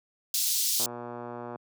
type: high-pass noise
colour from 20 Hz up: pink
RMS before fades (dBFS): -27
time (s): 0.34-0.86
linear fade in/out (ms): 2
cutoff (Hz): 4100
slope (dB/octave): 24
type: click train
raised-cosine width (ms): 1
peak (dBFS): -24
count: 92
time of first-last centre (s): 0.8-1.558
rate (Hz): 120
effects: high-pass 150 Hz 12 dB/octave